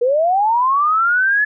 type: linear sweep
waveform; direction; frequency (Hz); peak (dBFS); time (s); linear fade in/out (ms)
sine; up; 466.2 to 1724; -12; 0.01-1.45; 10
effects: none